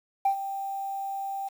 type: tone with ADSR envelope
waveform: sine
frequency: 785 Hz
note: G5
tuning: 2 cents sharp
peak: -17 dBFS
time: 0.25-1.49 s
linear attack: 6 ms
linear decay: 94 ms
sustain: -13 dB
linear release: 15 ms
effects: tanh soft clip ceiling -17 dBFS + 8-bit